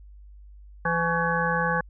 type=harmonic tone with a mistuned harmonic; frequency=168.6 Hz; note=E3; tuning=39 cents sharp; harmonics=1 / 3 / 5 / 7 / 9 / 10; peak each=-29 / -29 / -29 / -29 / -29 / -29 dBFS; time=0.85-1.81 s; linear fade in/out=5 ms; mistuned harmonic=7; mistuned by=-88 cents; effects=added 50 Hz sine -44 dBFS peak until 1.89 s